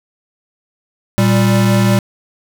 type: tone pair together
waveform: square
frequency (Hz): 116.54 / 196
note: A#2 / G3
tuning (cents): 0 / 0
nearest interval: major sixth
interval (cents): 900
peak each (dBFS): -13 / -13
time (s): 1.18-1.99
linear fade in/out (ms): 0
effects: 8-bit